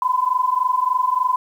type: tone pair together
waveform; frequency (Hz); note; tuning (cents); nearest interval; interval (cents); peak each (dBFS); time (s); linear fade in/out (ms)
sine; 999 / 1022.4; B5 / C6; +20 / -40; unison; 40; -19; 0.02-1.36; 2
effects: 8-bit